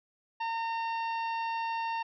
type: harmonic tone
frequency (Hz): 913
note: A#5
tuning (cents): -36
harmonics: 1 / 2 / 3 / 4 / 5 / 6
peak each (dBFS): -31 / -42 / -41 / -52 / -52 / -57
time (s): 0.4-2.03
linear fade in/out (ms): 10
effects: none